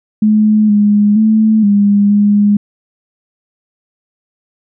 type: tone with pitch steps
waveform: sine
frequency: 213.7 / 206.9 / 218.2 / 203 / 205.5 Hz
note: G#3 / G#3 / A3 / G#3 / G#3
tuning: +50 / -6 / -14 / -39 / -18 cents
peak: -6 dBFS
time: 0.22-2.57 s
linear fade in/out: 5 ms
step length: 470 ms
effects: none